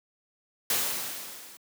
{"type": "noise with level ramp", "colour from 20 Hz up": "white", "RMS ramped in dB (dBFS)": [-25, -49], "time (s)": [0.7, 1.57], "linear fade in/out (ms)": 2, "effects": ["high-pass 150 Hz 12 dB/octave"]}